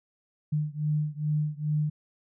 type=beating tone pair; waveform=sine; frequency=150 / 152.4 Hz; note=D3 / D#3; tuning=+37 / -36 cents; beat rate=2.4 Hz; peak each=-28 / -29 dBFS; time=0.52-1.9 s; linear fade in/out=10 ms; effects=none